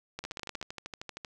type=two click trains; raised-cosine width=0.2 ms; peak=-20 / -22 dBFS; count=8 / 14; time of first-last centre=0.19-0.614 / 0.24-1.248 s; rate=16.5 / 12.9 Hz; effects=none